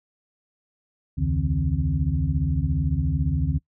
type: tone cluster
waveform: sine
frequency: 68.3 / 82.5 / 139.4 / 157 / 262.5 Hz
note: C#2 / E2 / C#3 / D#3 / C4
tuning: -25 / +2 / +10 / +16 / +6 cents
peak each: -27 / -26 / -26 / -26 / -32 dBFS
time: 1.17-3.59 s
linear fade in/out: 20 ms
effects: noise-tail reverb RT60 0.1 s tail -22 dB re dry